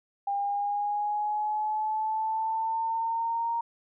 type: linear sweep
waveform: sine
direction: up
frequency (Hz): 800 to 932.3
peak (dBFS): -26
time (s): 0.27-3.61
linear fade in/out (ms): 5
effects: none